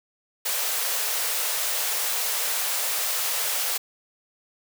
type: high-pass noise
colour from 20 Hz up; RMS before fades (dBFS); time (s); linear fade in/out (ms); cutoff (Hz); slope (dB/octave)
white; -26; 0.45-3.78; 10; 430; 96
effects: none